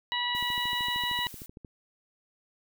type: harmonic tone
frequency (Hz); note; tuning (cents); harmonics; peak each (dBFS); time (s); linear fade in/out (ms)
973; B5; -26; 1 / 2 / 3 / 4; -33 / -33 / -33 / -33; 0.12-1.27; 0
type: click train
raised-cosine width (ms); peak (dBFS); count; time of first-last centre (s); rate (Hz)
3; -31; 18; 0.35-1.648; 13.1
type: noise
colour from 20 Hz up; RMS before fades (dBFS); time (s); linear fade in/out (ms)
blue; -46; 0.35-1.46; 0
effects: none